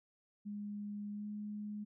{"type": "tone with pitch glide", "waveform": "sine", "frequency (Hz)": [206.1, 208.9], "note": ["G#3", "G#3"], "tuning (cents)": [-13, 10], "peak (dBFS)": -40, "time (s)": [0.45, 1.85], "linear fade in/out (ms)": 20, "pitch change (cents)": 23, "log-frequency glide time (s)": [1.12, 1.26], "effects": []}